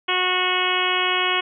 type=harmonic tone; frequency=365.8 Hz; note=F#4; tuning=20 cents flat; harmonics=1 / 2 / 3 / 4 / 5 / 6 / 7 / 8 / 9; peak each=-28 / -29 / -25 / -29 / -30 / -26 / -27 / -25 / -29 dBFS; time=0.08-1.41 s; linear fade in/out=10 ms; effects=none